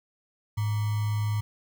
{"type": "tone with sample-and-hold", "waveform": "sine", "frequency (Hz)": 105.8, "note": "G#2", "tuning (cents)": 33, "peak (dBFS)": -24, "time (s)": [0.57, 1.41], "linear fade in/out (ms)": 10, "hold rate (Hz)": 1050, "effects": []}